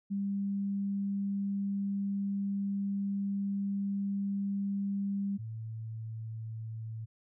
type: tone pair in turn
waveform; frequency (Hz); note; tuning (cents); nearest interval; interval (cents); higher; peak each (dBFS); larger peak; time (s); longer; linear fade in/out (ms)
sine; 198.8 / 111.57; G3 / A2; +25 / +25; minor seventh; 1000; first; -30 / -37; first; 0.1-5.38 / 5.38-7.06; first; 20
effects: none